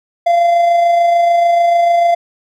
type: tone with amplitude modulation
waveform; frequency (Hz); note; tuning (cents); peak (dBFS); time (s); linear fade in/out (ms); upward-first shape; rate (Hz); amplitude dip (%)
triangle; 688; F5; -26; -5; 0.26-2.15; 10; sine; 26.8; 30
effects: none